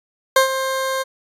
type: tone with ADSR envelope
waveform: 20% pulse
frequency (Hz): 529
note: C5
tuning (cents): +19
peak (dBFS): -4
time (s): 0.36-1.04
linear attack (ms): 4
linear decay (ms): 110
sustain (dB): -11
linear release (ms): 25
effects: resampled to 32000 Hz